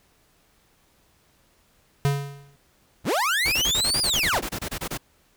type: tone with exponential decay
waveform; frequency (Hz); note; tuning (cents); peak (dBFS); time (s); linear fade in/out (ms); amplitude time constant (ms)
square; 140.9; C#3; +29; -17; 2.05-2.56; 0; 110
type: linear two-way sweep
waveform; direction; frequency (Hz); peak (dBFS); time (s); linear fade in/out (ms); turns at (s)
30% pulse; up then down; 43.65 to 4978 to 66.1; -18; 3.04-4.42; 50; 4.01
type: noise bursts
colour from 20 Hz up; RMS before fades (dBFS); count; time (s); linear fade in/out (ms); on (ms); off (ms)
pink; -30; 16; 3.45-4.977; 10; 72; 25
effects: pink hiss -62 dBFS RMS until 5.36 s